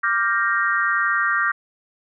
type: chord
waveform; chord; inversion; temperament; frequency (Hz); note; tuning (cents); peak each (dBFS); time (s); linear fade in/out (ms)
sine; G minor seventh; second; equal with one note detuned; 1174.7 / 1396.9 / 1578 / 1864.7; D6 / F6 / G6 / Bb6; 0 / 0 / +11 / 0; -23; 0.03-1.52; 10
effects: none